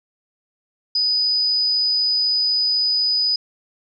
sine tone, 4978 Hz, D#8, in tune, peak -16 dBFS, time 0.95-3.36 s, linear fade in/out 5 ms, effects none

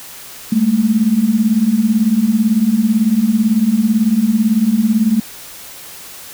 sine beating tone pair, 205.9 / 223.9 Hz, G#3 / A3, -15 / +30 cents, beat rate 18 Hz, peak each -15 / -12 dBFS, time 0.52-5.2 s, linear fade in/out 5 ms, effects white hiss -34 dBFS RMS until 6.33 s

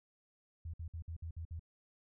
sine tone bursts, 82.41 Hz, E2, in tune, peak -40 dBFS, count 7, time 0.65-1.595 s, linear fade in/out 5 ms, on 87 ms, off 56 ms, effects none

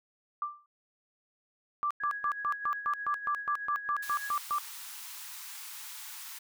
sine tone with exponential decay, 1180 Hz, D6, 8 cents sharp, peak -27 dBFS, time 0.42-0.66 s, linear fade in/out 2 ms, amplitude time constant 51 ms
sine tone bursts, 1174.7 Hz, D6, in tune, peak -27 dBFS, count 14, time 1.83-4.584 s, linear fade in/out 0 ms, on 76 ms, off 130 ms
sine tone with tremolo, 1661.2 Hz, G#6, in tune, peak -34 dBFS, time 2-4.31 s, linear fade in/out 5 ms, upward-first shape sine, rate 8.1 Hz, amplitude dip 50%
white high-pass noise, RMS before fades -44 dBFS, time 4.02-6.39 s, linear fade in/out 10 ms, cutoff 830 Hz, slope 96 dB/octave
effects none

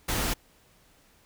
pink noise, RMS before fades -28 dBFS, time 0.08-0.34 s, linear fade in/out 10 ms, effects pink hiss -61 dBFS RMS until 1.25 s

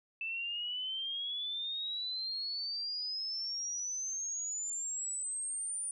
sine exponential sweep, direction up, 2637 to 9397 Hz, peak -35 dBFS, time 0.21-5.91 s, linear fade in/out 2 ms, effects none

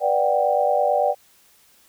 sine chord, G major seventh, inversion first, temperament just, 490 / 588 / 735 / 784 Hz, B4 / D5 / F#5 / G5, -14 / +2 / -12 / 0 cents, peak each -25 / -20 / -23 / -22 dBFS, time 0-1.15 s, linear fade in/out 50 ms, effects white hiss -56 dBFS RMS until 1.88 s

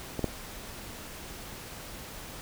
clicks, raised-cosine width 2 ms, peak -18 / -13 dBFS, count 2, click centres 0.193 / 0.243 s, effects pink hiss -43 dBFS RMS until 2.41 s

